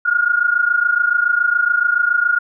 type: tone pair together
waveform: sine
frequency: 1408 / 1435.1 Hz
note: F6 / F6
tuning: +14 / +47 cents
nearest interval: unison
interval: 33 cents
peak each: -17 / -15 dBFS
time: 0.05-2.39 s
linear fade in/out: 10 ms
effects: none